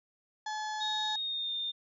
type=harmonic tone; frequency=857 Hz; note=A5; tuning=46 cents flat; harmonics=1 / 2 / 4 / 5 / 6 / 7 / 8; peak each=-35 / -41 / -47 / -49 / -51 / -52 / -53 dBFS; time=0.46-1.16 s; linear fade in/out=5 ms
type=tone with pitch glide; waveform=sine; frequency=3729 to 3625 Hz; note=A#7 to A#7; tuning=0 to -49 cents; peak=-32 dBFS; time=0.8-1.72 s; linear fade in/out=20 ms; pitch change=-49 cents; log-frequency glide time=1.18-1.53 s
effects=none